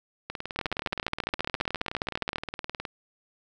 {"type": "two click trains", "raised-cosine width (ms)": 0.3, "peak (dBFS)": [-10, -17], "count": [27, 50], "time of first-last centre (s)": [[0.59, 2.359], [0.3, 2.852]], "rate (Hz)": [14.7, 19.2], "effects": []}